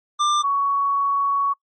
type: tone pair in turn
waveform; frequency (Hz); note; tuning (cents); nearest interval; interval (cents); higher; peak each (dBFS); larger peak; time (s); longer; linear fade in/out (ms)
square / sine; 1189 / 1118.6; D6 / C#6; +21 / +15; minor second; 106; first; -17; neither; 0.19-0.43 / 0.43-1.54; second; 20
effects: noise-tail reverb RT60 0.1 s tail -24 dB re dry + MP3 32 kbps